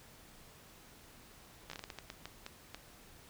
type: slowing click train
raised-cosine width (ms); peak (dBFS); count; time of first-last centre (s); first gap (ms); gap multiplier
0.2; -26; 12; 1.7-2.746; 14; 1.35
effects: pink hiss -58 dBFS RMS until 3.29 s